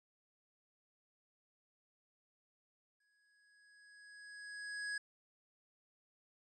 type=tone with exponential growth; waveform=square; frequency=1667 Hz; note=G#6; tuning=6 cents sharp; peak=-38 dBFS; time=3-4.98 s; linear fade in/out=5 ms; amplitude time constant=430 ms; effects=resampled to 24000 Hz